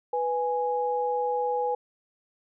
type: tone pair together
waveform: sine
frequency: 493.9 / 830.6 Hz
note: B4 / G#5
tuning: 0 / 0 cents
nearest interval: major sixth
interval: 900 cents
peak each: -27 dBFS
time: 0.13-1.75 s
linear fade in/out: 5 ms
effects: none